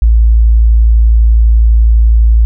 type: tone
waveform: sine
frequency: 56 Hz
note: A1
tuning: 31 cents sharp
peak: -3 dBFS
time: 0.02-2.45 s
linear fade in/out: 0 ms
effects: none